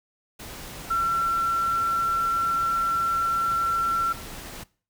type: tone in noise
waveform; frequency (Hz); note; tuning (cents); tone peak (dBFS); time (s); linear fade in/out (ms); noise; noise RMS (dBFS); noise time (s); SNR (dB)
sine; 1354; E6; +46; -21; 0.9-4.13; 10; pink; -39; 0.39-4.64; +15
effects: noise-tail reverb RT60 0.4 s tail -21 dB re dry